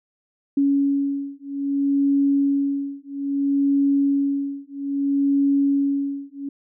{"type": "beating tone pair", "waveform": "sine", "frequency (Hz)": [279.1, 279.71], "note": ["C#4", "C#4"], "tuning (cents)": [12, 16], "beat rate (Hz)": 0.61, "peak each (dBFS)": -21, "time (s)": [0.57, 6.49], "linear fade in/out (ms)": 5, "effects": []}